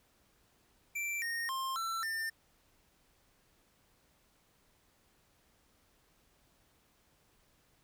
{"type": "tone with pitch steps", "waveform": "square", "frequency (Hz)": [2345, 1852, 1059, 1340, 1798], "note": ["D7", "A#6", "C6", "E6", "A6"], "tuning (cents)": [-3, -12, 21, 28, 37], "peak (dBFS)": -35, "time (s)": [0.95, 2.3], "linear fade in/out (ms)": 10, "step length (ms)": 270, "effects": ["pink hiss -70 dBFS RMS until 7.83 s"]}